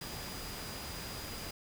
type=tone in noise; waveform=sine; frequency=4904 Hz; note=D#8; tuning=26 cents flat; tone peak=-49 dBFS; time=0.01-1.51 s; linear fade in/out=5 ms; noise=pink; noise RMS=-43 dBFS; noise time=0.01-1.51 s; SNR=-9 dB; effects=none